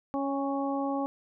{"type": "harmonic tone with a mistuned harmonic", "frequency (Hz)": 277.2, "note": "C#4", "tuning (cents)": 0, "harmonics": [1, 2, 3, 4], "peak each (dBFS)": [-30, -34, -34, -38], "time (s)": [0.14, 1.06], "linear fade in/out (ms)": 0, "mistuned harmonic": 3, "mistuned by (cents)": -18, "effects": []}